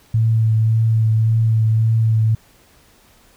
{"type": "tone with vibrato", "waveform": "sine", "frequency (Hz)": 111.5, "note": "A2", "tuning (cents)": 23, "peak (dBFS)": -12, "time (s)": [0.14, 2.35], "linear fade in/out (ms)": 5, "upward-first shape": "triangle", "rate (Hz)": 1.8, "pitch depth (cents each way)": 21, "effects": ["pink hiss -52 dBFS RMS until 3.36 s"]}